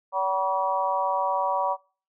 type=harmonic tone with a mistuned harmonic; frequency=190 Hz; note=F#3; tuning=46 cents sharp; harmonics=3 / 4 / 5 / 6; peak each=-29 / -29 / -25 / -30 dBFS; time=0.12-1.77 s; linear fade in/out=50 ms; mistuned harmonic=5; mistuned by=+25 cents; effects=noise-tail reverb RT60 0.4 s tail -24 dB re dry